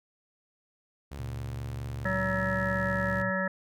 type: tone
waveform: sawtooth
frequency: 70.1 Hz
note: C#2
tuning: 20 cents sharp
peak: -34 dBFS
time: 1.11-3.23 s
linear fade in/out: 10 ms
type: tone with vibrato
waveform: sine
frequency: 115.6 Hz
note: A#2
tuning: 14 cents flat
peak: -35 dBFS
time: 1.18-3.31 s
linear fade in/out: 20 ms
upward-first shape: square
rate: 3.5 Hz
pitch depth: 10 cents each way
type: harmonic tone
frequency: 188.8 Hz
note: F#3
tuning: 35 cents sharp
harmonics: 1 / 3 / 5 / 7 / 9 / 10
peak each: -32 / -32 / -39 / -36 / -32 / -37 dBFS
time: 2.05-3.48 s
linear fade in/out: 5 ms
effects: none